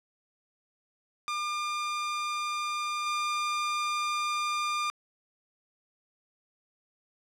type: tone with level steps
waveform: sawtooth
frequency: 1202 Hz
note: D6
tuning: 40 cents sharp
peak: -26 / -24 dBFS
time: 1.28-4.9 s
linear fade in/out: 0 ms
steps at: 3.06 s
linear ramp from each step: 5 ms
effects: low-pass 7000 Hz 12 dB/octave